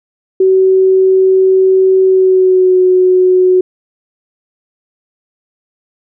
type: tone with pitch glide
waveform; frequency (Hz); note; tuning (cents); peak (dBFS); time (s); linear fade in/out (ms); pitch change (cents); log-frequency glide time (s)
sine; 378.3 to 368.2; F#4 to F#4; +38 to -8; -5; 0.4-3.61; 5; -46; 2.03-2.79
effects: none